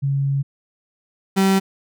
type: tone pair in turn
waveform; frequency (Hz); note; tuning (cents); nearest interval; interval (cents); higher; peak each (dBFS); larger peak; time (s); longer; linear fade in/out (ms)
sine / 35% pulse; 138.59 / 192.85; C#3 / G3; 0 / -28; tritone; 572; second; -17 / -12; second; 0.02-0.43 / 1.36-1.6; first; 20
effects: none